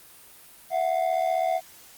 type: ring-modulated tone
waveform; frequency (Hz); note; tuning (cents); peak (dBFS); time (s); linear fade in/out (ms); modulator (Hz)
triangle; 701; F5; +6; -17; 0.7-1.61; 50; 37.8
effects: white hiss -50 dBFS RMS until 1.97 s + Opus 32 kbps